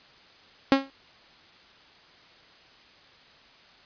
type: tone with exponential decay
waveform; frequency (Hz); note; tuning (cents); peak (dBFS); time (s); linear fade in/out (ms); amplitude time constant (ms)
sawtooth; 271.8; C#4; -34; -9; 0.72-0.9; 1; 38
effects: white hiss -54 dBFS RMS until 3.85 s + resampled to 11025 Hz